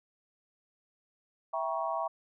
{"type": "chord", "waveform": "sine", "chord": "E diminished seventh", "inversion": "none", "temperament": "equal with one note detuned", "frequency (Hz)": [659.3, 784, 951.4, 1108.7], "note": ["E5", "G5", "Bb5", "Db6"], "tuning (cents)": [0, 0, 35, 0], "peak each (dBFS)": [-34, -37, -36, -36], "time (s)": [1.53, 2.08], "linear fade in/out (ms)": 10, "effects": []}